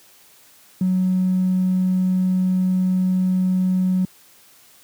triangle tone with tanh clipping, 185 Hz, F#3, in tune, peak -15 dBFS, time 0.81-4.05 s, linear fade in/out 2 ms, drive 1 dB, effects white hiss -51 dBFS RMS until 4.83 s + high-pass 80 Hz 12 dB/octave

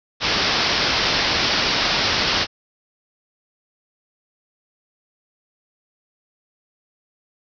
white low-pass noise, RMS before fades -20 dBFS, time 0.2-2.47 s, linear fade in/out 50 ms, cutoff 5500 Hz, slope 96 dB/octave, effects none

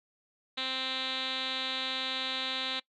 5% pulse tone with low-pass filter, 261.6 Hz, C4, in tune, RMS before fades -34 dBFS, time 0.57-2.8 s, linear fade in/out 10 ms, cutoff 3900 Hz, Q 9.5, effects noise-tail reverb RT60 0.1 s tail -21 dB re dry

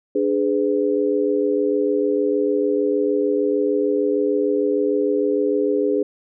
sine chord, G# diminished, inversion second, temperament equal with one note detuned, 293.7 / 415.3 / 501.9 Hz, D4 / G#4 / B4, 0 / 0 / +28 cents, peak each -22 / -19 / -23 dBFS, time 0.15-6.03 s, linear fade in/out 5 ms, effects none

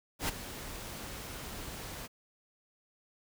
pink noise with ADSR envelope, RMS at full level -30 dBFS, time 0.19-2.08 s, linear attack 97 ms, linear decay 13 ms, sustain -13 dB, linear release 28 ms, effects none

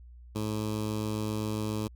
15% pulse tone with notch filter, 107.4 Hz, A2, 41 cents flat, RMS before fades -32 dBFS, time 0.35-1.88 s, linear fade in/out 10 ms, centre 1800 Hz, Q 1.3, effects added 60 Hz sine -47 dBFS peak until 1.95 s

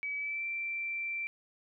sine tone with pitch glide, 2284 to 2347 Hz, D7 to D7, -49 to -2 cents, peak -33 dBFS, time 0.03-1.27 s, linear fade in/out 0 ms, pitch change +47 cents, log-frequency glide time 0.17-0.45 s, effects none

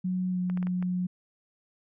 sine tone with pitch glide, 183.5 to 180.87 Hz, F#3 to F#3, -14 to -39 cents, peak -26 dBFS, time 0.04-1.07 s, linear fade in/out 10 ms, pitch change -25 cents, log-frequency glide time 0.3-0.39 s
clicks, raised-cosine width 0.5 ms, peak -27 dBFS, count 5, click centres 0.499 / 0.574 / 0.628 / 0.67 / 0.826 s
effects none

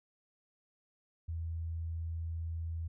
sine tone, 82.41 Hz, E2, in tune, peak -35 dBFS, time 1.28-2.88 s, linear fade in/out 10 ms, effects none

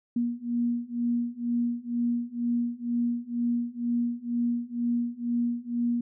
sine beating tone pair, 237.3 / 239.4 Hz, A#3 / A#3, +31 / +46 cents, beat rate 2.1 Hz, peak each -29 / -28 dBFS, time 0.16-6.01 s, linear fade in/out 5 ms, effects none

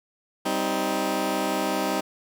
15% pulse chord, C minor, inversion second, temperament just, 196.22 / 261.6 / 314 Hz, G3 / C4 / Eb4, +2 / 0 / +16 cents, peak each -23 / -23 / -21 dBFS, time 0.45-2.01 s, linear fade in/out 10 ms, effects none

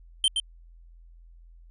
square tone with echo, 3124 Hz, G7, 7 cents flat, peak -19 dBFS, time 0.24-0.28 s, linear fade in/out 2 ms, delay 120 ms, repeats 1, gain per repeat -5 dB, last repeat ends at 0.4 s, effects added 42 Hz sine -48 dBFS peak until 1.7 s + resampled to 24000 Hz

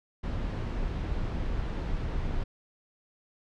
brown noise, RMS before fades -31 dBFS, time 0.23-2.44 s, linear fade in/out 10 ms, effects low-pass 4000 Hz 12 dB/octave

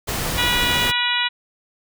pink noise, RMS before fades -24 dBFS, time 0.07-0.92 s, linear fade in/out 20 ms
harmonic tone, 486.1 Hz, B4, 28 cents flat, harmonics 2 / 3 / 4 / 5 / 6 / 7 / 8, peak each -27 / -27 / -25 / -26 / -24 / -26 / -26 dBFS, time 0.37-1.29 s, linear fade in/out 20 ms
effects none

